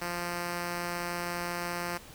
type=tone; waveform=5% pulse; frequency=174.3 Hz; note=F3; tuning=3 cents flat; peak=-21 dBFS; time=0.01-1.98 s; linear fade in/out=10 ms; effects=pink hiss -50 dBFS RMS until 2.14 s